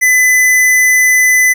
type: tone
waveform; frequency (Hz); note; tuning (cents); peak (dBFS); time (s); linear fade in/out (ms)
square; 2009; B6; +29; -7; 0.01-1.54; 20
effects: none